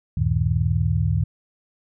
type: tone cluster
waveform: sine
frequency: 75 / 95.5 / 115.5 / 156 Hz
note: D2 / G2 / A#2 / D#3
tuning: +37 / -45 / -16 / +5 cents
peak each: -24 / -23 / -23 / -24 dBFS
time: 0.17-1.24 s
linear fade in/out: 5 ms
effects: none